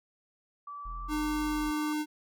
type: tone with pitch glide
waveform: sine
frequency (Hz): 1156 to 1166.7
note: D6 to D6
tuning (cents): -28 to -12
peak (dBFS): -39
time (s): 0.67-1.93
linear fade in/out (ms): 5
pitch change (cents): +16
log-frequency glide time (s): 0.88-1.04
type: exponential two-way sweep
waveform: triangle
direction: up then down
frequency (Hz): 40.72 to 49 to 40.72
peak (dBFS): -36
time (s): 0.85-1.71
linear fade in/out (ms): 10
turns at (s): 1.45
type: tone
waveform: square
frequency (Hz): 303.1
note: D#4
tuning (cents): -45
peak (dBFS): -30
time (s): 1.08-2.06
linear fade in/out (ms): 50
effects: none